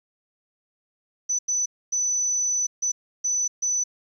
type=tone bursts at uneven times; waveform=sine; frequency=5990 Hz; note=F#8; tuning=20 cents sharp; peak=-21 dBFS; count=6; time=1.29-1.39 / 1.48-1.66 / 1.92-2.67 / 2.82-2.92 / 3.24-3.48 / 3.62-3.84 s; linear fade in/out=10 ms; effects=10-bit